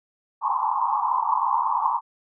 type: band-pass noise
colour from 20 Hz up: white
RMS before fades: -23 dBFS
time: 0.41-2.01 s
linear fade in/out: 50 ms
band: 840 to 1100 Hz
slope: 96 dB/octave
effects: none